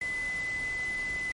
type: tone in noise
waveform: sine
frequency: 2011 Hz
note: B6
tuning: 31 cents sharp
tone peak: -30 dBFS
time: 0.01-1.32 s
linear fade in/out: 5 ms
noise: pink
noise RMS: -44 dBFS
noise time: 0.01-1.32 s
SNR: +11 dB
effects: MP3 48 kbps